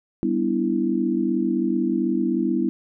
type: chord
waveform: sine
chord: E minor seventh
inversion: first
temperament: equal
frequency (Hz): 196 / 246.9 / 293.7 / 329.6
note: G3 / B3 / D4 / E4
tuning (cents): 0 / 0 / 0 / 0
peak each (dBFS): -26 / -24 / -28 / -23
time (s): 0.23-2.69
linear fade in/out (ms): 0
effects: none